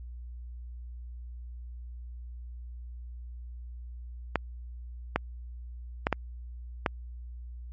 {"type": "clicks", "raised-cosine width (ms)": 0.5, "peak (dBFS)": -9, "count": 5, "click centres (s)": [4.357, 5.16, 6.069, 6.127, 6.862], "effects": ["added 60 Hz sine -39 dBFS peak until 7.72 s", "MP3 32 kbps"]}